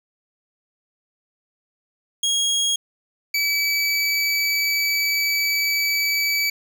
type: tone pair in turn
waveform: 25% pulse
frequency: 3285 / 2294 Hz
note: G#7 / D7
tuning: -20 / -41 cents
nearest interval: tritone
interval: 621 cents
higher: first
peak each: -15 dBFS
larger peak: neither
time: 2.23-2.76 / 3.34-6.5 s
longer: second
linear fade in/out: 5 ms
effects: none